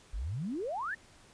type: exponential sweep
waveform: sine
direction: up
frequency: 43 to 1893 Hz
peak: -33 dBFS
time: 0.13-0.95 s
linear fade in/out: 10 ms
effects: pink hiss -59 dBFS RMS until 1.33 s + resampled to 22050 Hz